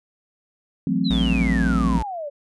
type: chord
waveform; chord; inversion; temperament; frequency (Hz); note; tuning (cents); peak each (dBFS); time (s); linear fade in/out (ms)
sine; F# half-diminished seventh; third; equal; 164.81 / 185 / 220 / 261.6; E3 / F#3 / A3 / C4; 0 / 0 / 0 / 0; -26 / -23 / -25 / -23; 0.87-1.98; 2
type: exponential sweep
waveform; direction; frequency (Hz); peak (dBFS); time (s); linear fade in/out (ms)
sine; down; 4186 to 554.4; -27; 1.04-2.3; 20
type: tone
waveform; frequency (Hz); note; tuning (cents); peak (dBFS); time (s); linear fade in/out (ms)
square; 58; A#1; -8; -23; 1.1-2.03; 10
effects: resampled to 24000 Hz